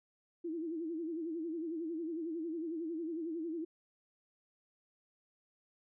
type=tone with vibrato; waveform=sine; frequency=327.4 Hz; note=E4; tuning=12 cents flat; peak=-36 dBFS; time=0.44-3.65 s; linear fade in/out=10 ms; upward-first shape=sine; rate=11 Hz; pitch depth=100 cents each way; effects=none